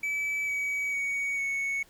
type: tone with pitch steps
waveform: triangle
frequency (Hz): 2300 / 2271 / 2242 / 2214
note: D7 / C#7 / C#7 / C#7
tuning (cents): -37 / +41 / +19 / -3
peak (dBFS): -26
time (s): 0.03-1.83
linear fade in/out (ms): 5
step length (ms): 450
effects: pink hiss -59 dBFS RMS until 1.89 s